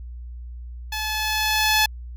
10% pulse tone with level ramp, 861 Hz, A5, 38 cents flat, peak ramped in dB -18 to -7 dBFS, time 0.92-1.86 s, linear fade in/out 5 ms, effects added 60 Hz sine -33 dBFS peak until 2.16 s

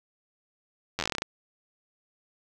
slowing click train, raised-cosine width 0.2 ms, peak -11 dBFS, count 12, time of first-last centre 0.99-1.22 s, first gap 10 ms, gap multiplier 1.14, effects none

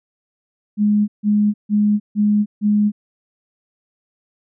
sine tone bursts, 208.5 Hz, G#3, 7 cents sharp, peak -12 dBFS, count 5, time 0.77-2.92 s, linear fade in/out 50 ms, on 310 ms, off 150 ms, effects none

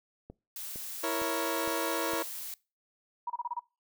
click train, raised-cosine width 2 ms, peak -31 dBFS, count 5, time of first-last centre 0.3-2.135 s, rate 2.18 Hz
blue noise, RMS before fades -40 dBFS, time 0.56-2.54 s, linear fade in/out 2 ms
20% pulse chord, A# diminished, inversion second, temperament equal, 329.6 / 466.2 / 554.4 Hz, E4 / A#4 / C#5, 0 / 0 / 0 cents, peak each -29 / -30 / -30 dBFS, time 1.03-2.23 s, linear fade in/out 10 ms
sine tone bursts, 958 Hz, A#5, 47 cents sharp, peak -30 dBFS, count 6, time 3.27-3.595 s, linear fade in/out 5 ms, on 30 ms, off 29 ms
effects noise-tail reverb RT60 0.3 s tail -23 dB re dry

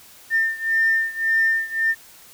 sine beating tone pair, 1802 / 1803.8 Hz, A6 / A6, +41 / +43 cents, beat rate 1.8 Hz, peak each -19 / -21 dBFS, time 0.3-1.95 s, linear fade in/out 50 ms, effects tanh soft clip ceiling -10 dBFS + white hiss -47 dBFS RMS until 2.33 s

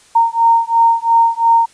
sine beating tone pair, 920 / 922.9 Hz, A#5 / A#5, -23 / -18 cents, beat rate 2.9 Hz, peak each -12 dBFS, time 0.15-1.66 s, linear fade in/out 10 ms, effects white hiss -47 dBFS RMS until 1.73 s + resampled to 22050 Hz

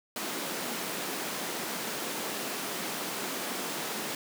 pink high-pass noise, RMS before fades -35 dBFS, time 0.16-4.15 s, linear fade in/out 2 ms, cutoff 200 Hz, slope 24 dB/octave, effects none

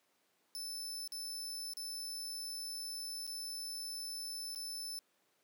sawtooth tone with dropouts, 5274 Hz, E8, in tune, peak -38 dBFS, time 0.55-4.99 s, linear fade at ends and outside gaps 0 ms, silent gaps 1.076-1.121 / 1.735-1.77 / 3.267-3.276 / 4.548-4.559 s, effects pink hiss -75 dBFS RMS until 5.43 s + high-pass 300 Hz 12 dB/octave

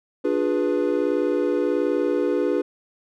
triangle chord, D diminished seventh, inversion none, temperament equal with one note detuned, 293.7 / 355.1 / 415.3 / 493.9 Hz, D4 / F4 / Ab4 / Cb5, 0 / +29 / 0 / 0 cents, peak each -23 dBFS, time 0.24-2.62 s, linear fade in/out 10 ms, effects none

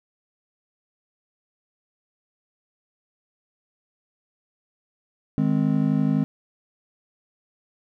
triangle chord, Ab major, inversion second, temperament just, 155.74 / 207.7 / 259.6 Hz, Eb3 / Ab3 / C4, +2 / 0 / -13 cents, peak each -21 dBFS, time 5.38-6.24 s, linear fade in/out 0 ms, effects none

